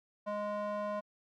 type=tone with band-pass filter; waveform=square; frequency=207.7 Hz; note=G#3; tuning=in tune; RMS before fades=-36 dBFS; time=0.26-1.01 s; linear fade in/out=20 ms; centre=800 Hz; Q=6.8; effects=MP3 96 kbps